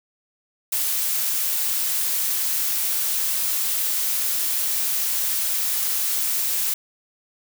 blue noise, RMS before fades -23 dBFS, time 0.72-6.74 s, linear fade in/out 5 ms, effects none

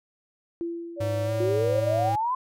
sine tone with exponential decay, 338.8 Hz, E4, 48 cents sharp, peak -26 dBFS, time 0.61-1.86 s, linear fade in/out 0 ms, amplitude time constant 270 ms
sine tone with vibrato, 573 Hz, D5, 43 cents flat, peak -27 dBFS, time 0.96-2.13 s, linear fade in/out 50 ms, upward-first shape sine, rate 1.5 Hz, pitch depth 9 cents each way
square tone with pitch glide, 103.8 to 108.02 Hz, G#2 to A2, 0 to -31 cents, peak -28 dBFS, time 1-2.16 s, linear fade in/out 10 ms, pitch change +69 cents, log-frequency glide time 1.24-1.32 s
sine exponential sweep, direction up, 348.5 to 1047 Hz, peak -23 dBFS, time 1.4-2.35 s, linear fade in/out 5 ms
effects none

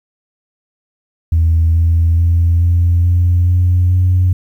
sine tone with pitch steps, 81.8 / 83.28 / 84.78 / 86.31 / 87.87 / 89.46 / 91.08 Hz, E2 / E2 / E2 / F2 / F2 / F2 / F#2, -13 / +18 / +49 / -20 / +11 / +42 / -27 cents, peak -7 dBFS, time 1.32-4.33 s, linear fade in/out 5 ms, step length 430 ms, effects tanh soft clip ceiling -5 dBFS + 8-bit

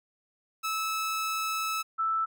sawtooth / sine tone pair in turn, 1304 / 1319.9 Hz, E6 / E6, -19 / +2 cents, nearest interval unison, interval 21 cents, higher second, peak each -25 dBFS, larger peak neither, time 0.63-1.83 / 1.98-2.26 s, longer first, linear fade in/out 20 ms, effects none

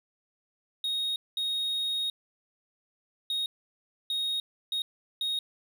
triangle tone bursts at uneven times, 3740 Hz, A#7, 5 cents sharp, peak -26 dBFS, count 6, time 0.84-1.16 / 1.37-2.1 / 3.3-3.46 / 4.1-4.4 / 4.72-4.82 / 5.21-5.39 s, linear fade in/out 2 ms, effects none

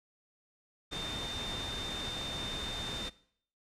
sine tone in noise, 3611 Hz, A7, 44 cents sharp, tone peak -39 dBFS, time 0.91-3.1 s, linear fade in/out 20 ms, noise pink, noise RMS -40 dBFS, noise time 0.91-3.1 s, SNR -2 dB, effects noise-tail reverb RT60 0.6 s tail -19 dB re dry + low-pass 7000 Hz 12 dB/octave

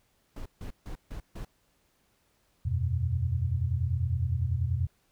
brown noise bursts, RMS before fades -38 dBFS, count 5, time 0.36-1.45 s, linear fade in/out 5 ms, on 98 ms, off 150 ms
sine chord, E suspended second, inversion none, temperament equal, 82.41 / 92.5 / 123.47 Hz, E2 / F#2 / B2, 0 / 0 / 0 cents, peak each -30 dBFS, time 2.65-4.87 s, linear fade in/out 10 ms
effects pink hiss -70 dBFS RMS until 5.11 s

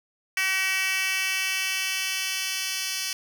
10% pulse tone with high-pass filter sweep, 380 Hz, F#4, 46 cents sharp, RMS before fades -27 dBFS, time 0.37-3.13 s, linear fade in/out 2 ms, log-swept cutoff 2200 to 3700 Hz, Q 2.2, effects none

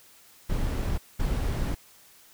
brown noise bursts at uneven times, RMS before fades -27 dBFS, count 2, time 0.49-0.98 / 1.19-1.75 s, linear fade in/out 10 ms, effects white hiss -55 dBFS RMS until 2.33 s

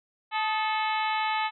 harmonic tone with a mistuned harmonic, 435.5 Hz, A4, 18 cents flat, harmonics 2 / 3 / 4 / 5 / 6 / 7 / 8 / 9, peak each -27 / -33 / -36 / -34 / -37 / -39 / -42 / -41 dBFS, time 0.31-1.51 s, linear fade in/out 50 ms, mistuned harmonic 3, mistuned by -65 cents, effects none

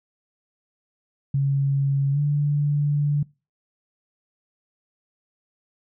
sine tone with pitch glide, 138.59 to 145.82 Hz, C#3 to D3, 0 to -12 cents, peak -18 dBFS, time 1.34-3.23 s, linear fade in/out 5 ms, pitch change +88 cents, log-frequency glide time 2.12-2.19 s, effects noise-tail reverb RT60 0.3 s tail -24 dB re dry

